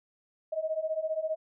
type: beating tone pair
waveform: sine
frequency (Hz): 622.3 / 637.3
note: D#5 / D#5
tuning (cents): 0 / +41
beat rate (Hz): 15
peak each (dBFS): -33 / -31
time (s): 0.52-1.36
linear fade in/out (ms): 10
effects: none